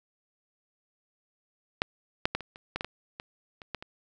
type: clicks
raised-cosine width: 0.3 ms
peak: -8 / -7 / -12 / -24 / -29 / -15 / -16 / -19 / -22 / -28 / -17 / -25 dBFS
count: 12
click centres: 1.819 / 2.255 / 2.35 / 2.407 / 2.559 / 2.76 / 2.809 / 2.846 / 3.199 / 3.618 / 3.747 / 3.825 s
effects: none